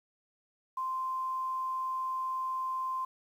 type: tone with quantisation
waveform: sine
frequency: 1042 Hz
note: C6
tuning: 7 cents flat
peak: -31 dBFS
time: 0.77-3.05 s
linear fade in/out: 5 ms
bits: 10
effects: none